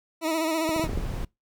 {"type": "tone with vibrato", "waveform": "20% pulse", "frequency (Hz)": 320.8, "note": "E4", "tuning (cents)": -47, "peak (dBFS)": -19, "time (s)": [0.21, 0.88], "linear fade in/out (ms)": 50, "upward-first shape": "sine", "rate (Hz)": 15, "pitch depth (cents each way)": 52}
{"type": "clicks", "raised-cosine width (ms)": 2, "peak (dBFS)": -19, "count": 7, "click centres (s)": [0.692, 0.763, 0.796, 0.84, 0.894, 0.933, 0.975]}
{"type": "noise", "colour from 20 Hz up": "brown", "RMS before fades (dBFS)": -30, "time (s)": [0.83, 1.25], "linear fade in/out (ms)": 5}
{"effects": ["noise-tail reverb RT60 0.2 s tail -24 dB re dry"]}